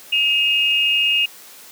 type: tone pair together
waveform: sine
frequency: 2542 / 2833 Hz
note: D#7 / F7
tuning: +36 / +24 cents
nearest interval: major second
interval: 188 cents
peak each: -19 / -16 dBFS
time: 0.12-1.26 s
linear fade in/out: 10 ms
effects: white hiss -42 dBFS RMS until 1.71 s + high-pass 200 Hz 12 dB/octave